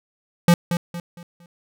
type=tone with echo; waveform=square; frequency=172.7 Hz; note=F3; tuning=19 cents flat; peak=-11 dBFS; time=0.48-0.54 s; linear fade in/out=2 ms; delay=230 ms; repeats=4; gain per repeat=-9 dB; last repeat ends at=1.46 s; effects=none